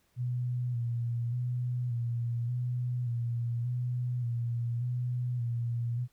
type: tone with vibrato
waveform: sine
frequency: 120.8 Hz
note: B2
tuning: 38 cents flat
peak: -29 dBFS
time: 0.16-6.08 s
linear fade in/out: 50 ms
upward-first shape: square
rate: 0.86 Hz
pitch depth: 37 cents each way
effects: pink hiss -71 dBFS RMS until 6.12 s